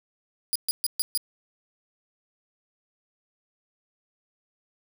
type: tone bursts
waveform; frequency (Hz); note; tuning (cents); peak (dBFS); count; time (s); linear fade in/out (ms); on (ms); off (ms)
15% pulse; 4893; D#8; -30; -16; 5; 0.53-1.175; 0; 25; 130
effects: none